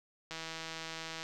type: click train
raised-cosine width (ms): 0.2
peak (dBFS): -24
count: 150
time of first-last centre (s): 0.31-1.23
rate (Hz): 162
effects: none